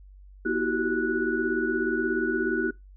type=tone cluster; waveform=sine; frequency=242.8 / 324.5 / 371 / 387.8 / 1472 Hz; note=B3 / E4 / F#4 / G4 / F#6; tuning=-29 / -27 / +5 / -19 / -9 cents; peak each=-31 / -29 / -29 / -31 / -29 dBFS; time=0.45-2.71 s; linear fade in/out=10 ms; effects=noise-tail reverb RT60 0.2 s tail -23 dB re dry + added 48 Hz sine -46 dBFS peak until 2.96 s